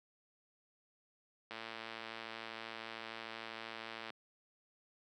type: click train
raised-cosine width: 0.3 ms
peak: -28 dBFS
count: 294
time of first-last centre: 1.51-4.103 s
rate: 113 Hz
effects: high-pass 200 Hz 12 dB/octave